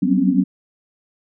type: tone cluster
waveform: sine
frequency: 185 / 193 / 248.2 / 267 / 277.8 Hz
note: F#3 / G3 / B3 / C4 / C#4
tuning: 0 / -27 / +9 / +35 / +4 cents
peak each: -20 dBFS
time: 0.02-0.44 s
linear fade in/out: 10 ms
effects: none